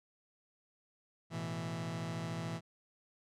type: chord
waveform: sawtooth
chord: A suspended second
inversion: none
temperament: just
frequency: 110 / 123.75 / 165 Hz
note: A2 / B2 / E3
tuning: 0 / +4 / +2 cents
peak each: -40 / -40 / -35 dBFS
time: 1.3-2.61 s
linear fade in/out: 50 ms
effects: low-pass 8000 Hz 12 dB/octave